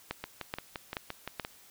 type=two click trains; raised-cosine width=0.3 ms; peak=-17 / -20 dBFS; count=4 / 8; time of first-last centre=0.11-1.398 / 0.24-1.449 s; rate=2.33 / 5.79 Hz; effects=white hiss -57 dBFS RMS until 1.7 s